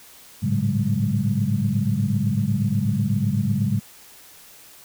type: tone cluster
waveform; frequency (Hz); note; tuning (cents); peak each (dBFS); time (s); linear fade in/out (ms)
sine; 104.6 / 112.7 / 141.8 / 189.9 / 207.7; G#2 / A2 / C#3 / F#3 / G#3; +13 / +42 / +40 / +45 / 0; -25; 0.42-3.8; 20
effects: tanh soft clip ceiling -7 dBFS + white hiss -47 dBFS RMS until 4.84 s